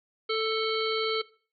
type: harmonic tone with a mistuned harmonic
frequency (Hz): 441.3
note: A4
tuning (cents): +5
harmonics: 1 / 3 / 5 / 7 / 9 / 10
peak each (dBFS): -27 / -32 / -34 / -35 / -37 / -37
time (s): 0.29-1.22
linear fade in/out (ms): 10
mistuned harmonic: 7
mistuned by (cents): +25
effects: noise-tail reverb RT60 0.4 s tail -19 dB re dry + MP3 96 kbps